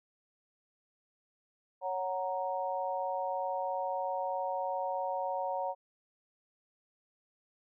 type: chord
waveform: sine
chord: F# major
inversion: second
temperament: equal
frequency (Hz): 554.4 / 740 / 932.3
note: C#5 / F#5 / A#5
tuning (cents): 0 / 0 / 0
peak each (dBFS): -36 / -36 / -36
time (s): 1.81-5.75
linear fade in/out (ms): 50
effects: none